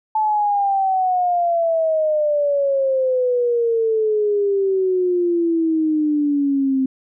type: exponential sweep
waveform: sine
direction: down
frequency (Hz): 873 to 261.6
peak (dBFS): -15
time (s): 0.15-6.86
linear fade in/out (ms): 5
effects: none